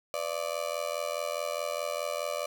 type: tone with amplitude modulation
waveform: 35% pulse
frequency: 587.3 Hz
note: D5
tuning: in tune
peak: -25 dBFS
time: 0.14-2.46 s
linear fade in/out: 0 ms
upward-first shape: sine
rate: 84.8 Hz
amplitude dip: 95%
effects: none